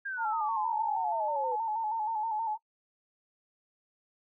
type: exponential sweep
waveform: sine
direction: down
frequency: 1629 to 480 Hz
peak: -33 dBFS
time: 0.05-1.56 s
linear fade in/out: 10 ms
type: tone with vibrato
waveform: sine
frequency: 880 Hz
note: A5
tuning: in tune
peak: -29 dBFS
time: 0.17-2.58 s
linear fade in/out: 50 ms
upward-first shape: square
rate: 6.3 Hz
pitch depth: 53 cents each way
effects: noise-tail reverb RT60 0.1 s tail -25 dB re dry